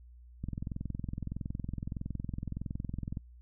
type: click train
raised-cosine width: 5 ms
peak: -24 dBFS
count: 60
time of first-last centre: 0.44-3.171 s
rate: 21.6 Hz
effects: noise-tail reverb RT60 0.1 s tail -26 dB re dry + added 60 Hz sine -51 dBFS peak until 3.41 s